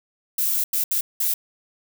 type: noise bursts at uneven times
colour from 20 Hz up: violet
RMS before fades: -22 dBFS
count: 4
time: 0.38-0.64 / 0.73-0.84 / 0.91-1.01 / 1.2-1.34 s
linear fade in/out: 5 ms
effects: none